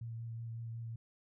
sine tone with vibrato, 115 Hz, A#2, 23 cents flat, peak -40 dBFS, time 0.01-0.96 s, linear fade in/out 5 ms, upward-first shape sine, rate 5.4 Hz, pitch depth 16 cents each way, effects none

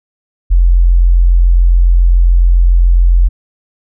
sine tone, 43.59 Hz, F1, 3 cents flat, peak -4 dBFS, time 0.5-3.29 s, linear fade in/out 20 ms, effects none

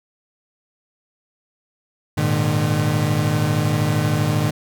35% pulse chord, Ab suspended second, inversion none, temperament equal with one note detuned, 103.83 / 116.54 / 151.66 Hz, Ab2 / Bb2 / Eb3, 0 / 0 / -44 cents, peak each -21 / -21 / -18 dBFS, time 2.17-4.51 s, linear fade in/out 10 ms, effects none

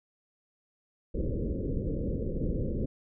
pink low-pass noise, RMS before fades -31 dBFS, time 1.14-2.86 s, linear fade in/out 10 ms, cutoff 550 Hz, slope 96 dB/octave, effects none

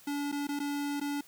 square tone with dropouts, 287.2 Hz, D4, 39 cents flat, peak -32 dBFS, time 0.07-1.21 s, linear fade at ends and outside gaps 5 ms, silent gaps 0.317-0.324 / 0.471-0.488 / 0.592-0.6 / 1-1.012 s, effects white hiss -57 dBFS RMS until 1.27 s

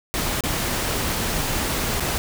pink noise with dropouts, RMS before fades -24 dBFS, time 0.14-2.18 s, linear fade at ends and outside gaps 0 ms, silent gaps 0.407-0.437 / 1.998-2.005 s, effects none

